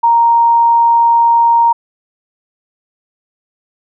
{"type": "tone", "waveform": "sine", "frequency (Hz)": 932.3, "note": "A#5", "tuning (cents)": 0, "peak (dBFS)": -6, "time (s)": [0.03, 1.73], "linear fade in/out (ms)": 10, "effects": []}